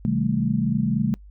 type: chord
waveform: sine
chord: A half-diminished seventh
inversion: first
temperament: equal with one note detuned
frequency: 130.81 / 158.92 / 196 / 220 Hz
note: C3 / Eb3 / G3 / A3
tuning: 0 / +37 / 0 / 0 cents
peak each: -26 / -27 / -25 / -23 dBFS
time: 0.05-1.14 s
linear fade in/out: 0 ms
effects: noise-tail reverb RT60 0.1 s tail -25 dB re dry + added 50 Hz sine -42 dBFS peak until 1.3 s